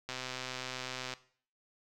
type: click train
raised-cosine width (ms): 0.2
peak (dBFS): -21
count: 135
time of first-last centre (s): 0.09-1.137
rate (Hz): 128
effects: noise-tail reverb RT60 0.5 s tail -17 dB re dry